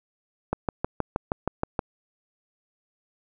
click train, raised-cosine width 1 ms, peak -10 dBFS, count 9, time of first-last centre 0.53-1.792 s, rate 6.34 Hz, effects none

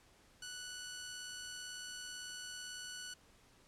10% pulse tone with amplitude modulation, 1480 Hz, F#6, in tune, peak -35 dBFS, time 0.42-3.14 s, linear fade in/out 5 ms, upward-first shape sine, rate 78 Hz, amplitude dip 25%, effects pink hiss -66 dBFS RMS until 3.67 s + low-pass 10000 Hz 12 dB/octave

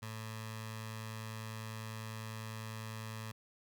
15% pulse tone with notch filter, 110 Hz, A2, in tune, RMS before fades -44 dBFS, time 0.02-3.32 s, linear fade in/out 10 ms, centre 330 Hz, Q 0.52, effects 12-bit

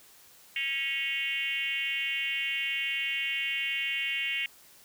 sine tone with frequency modulation, 2493 Hz, D#7, 3 cents sharp, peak -28 dBFS, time 0.56-4.46 s, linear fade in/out 2 ms, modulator 287 Hz, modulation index 1.9, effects white hiss -56 dBFS RMS until 4.84 s

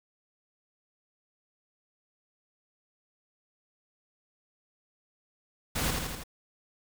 pink noise with echo, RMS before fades -30 dBFS, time 5.75-5.91 s, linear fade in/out 10 ms, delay 82 ms, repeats 4, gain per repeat -3 dB, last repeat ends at 6.238 s, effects none

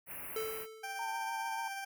white band-stop noise, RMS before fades -44 dBFS, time 0.06-0.67 s, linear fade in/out 50 ms, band 2800 to 9800 Hz, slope 96 dB/octave
square tone with exponential decay, 440.5 Hz, A4, 2 cents sharp, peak -34 dBFS, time 0.36-1.33 s, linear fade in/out 2 ms, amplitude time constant 210 ms
20% pulse tone with tremolo, 785 Hz, G5, 2 cents sharp, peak -33 dBFS, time 0.83-1.85 s, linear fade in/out 10 ms, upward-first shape sine, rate 16 Hz, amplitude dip 25%
sine tone with vibrato, 901 Hz, A5, 41 cents sharp, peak -37 dBFS, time 0.99-1.68 s, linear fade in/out 2 ms, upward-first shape sine, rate 6.9 Hz, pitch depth 35 cents each way
effects none

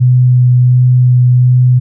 sine tone with vibrato, 125.1 Hz, B2, 23 cents sharp, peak -4 dBFS, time 0-1.8 s, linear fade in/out 20 ms, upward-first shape sine, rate 1.4 Hz, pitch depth 10 cents each way, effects none

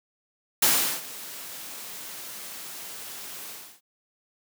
white noise with ADSR envelope, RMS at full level -19 dBFS, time 0.62-3.81 s, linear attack 6 ms, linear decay 380 ms, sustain -20 dB, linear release 320 ms, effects high-pass 150 Hz 12 dB/octave

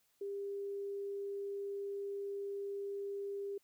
sine tone, 399.7 Hz, G4, 34 cents sharp, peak -38 dBFS, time 0.21-3.58 s, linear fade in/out 5 ms, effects white hiss -75 dBFS RMS until 3.63 s

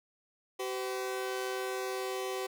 sawtooth tone pair together, 381.6 / 509 Hz, G4 / C5, -47 / -48 cents, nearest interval perfect fourth, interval 499 cents, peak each -31 / -35 dBFS, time 0.59-2.47 s, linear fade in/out 10 ms, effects none

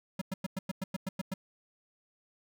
square tone bursts, 189.4 Hz, F#3, 41 cents sharp, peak -32 dBFS, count 10, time 0.19-1.34 s, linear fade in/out 5 ms, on 25 ms, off 100 ms, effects none

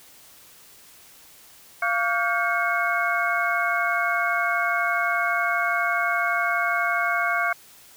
sine tone cluster, 692 / 1145 / 1420 / 1572 / 2186 Hz, F5 / D6 / F6 / G6 / C#7, -16 / -44 / +28 / +4 / -25 cents, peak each -27 dBFS, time 1.82-7.53 s, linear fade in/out 5 ms, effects white hiss -50 dBFS RMS until 7.96 s

